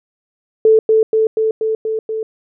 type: tone with echo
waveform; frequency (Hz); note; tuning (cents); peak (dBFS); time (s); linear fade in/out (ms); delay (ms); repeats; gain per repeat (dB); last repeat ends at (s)
sine; 440; A4; 0; -6; 0.65-0.79; 2; 240; 6; -2; 2.23
effects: none